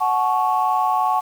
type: chord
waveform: sine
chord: F# minor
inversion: none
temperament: equal with one note detuned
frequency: 740 / 862.4 / 1108.7 Hz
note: F#5 / A5 / C#6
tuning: 0 / -35 / 0 cents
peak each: -20 dBFS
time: 0-1.21 s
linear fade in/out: 20 ms
effects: tanh soft clip ceiling -8 dBFS + 7-bit